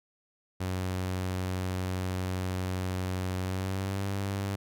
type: tone with pitch glide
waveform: sawtooth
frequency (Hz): 92.5 to 98.57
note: F#2 to G2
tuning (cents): 0 to +10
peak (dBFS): -26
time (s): 0.6-4.56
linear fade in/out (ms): 10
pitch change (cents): +110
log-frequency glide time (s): 3.39-4.07
effects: none